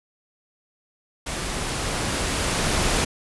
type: noise with level ramp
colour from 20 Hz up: pink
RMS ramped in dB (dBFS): -29 to -21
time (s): 1.26-3.05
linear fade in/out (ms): 10
effects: resampled to 24000 Hz